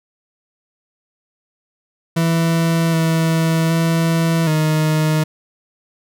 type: tone with pitch steps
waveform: 40% pulse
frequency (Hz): 165.3 / 162.7 / 164.7 / 155.4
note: E3 / E3 / E3 / D#3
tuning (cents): +5 / -22 / -1 / -2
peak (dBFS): -13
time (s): 2.16-5.24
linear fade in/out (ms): 10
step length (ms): 770
effects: none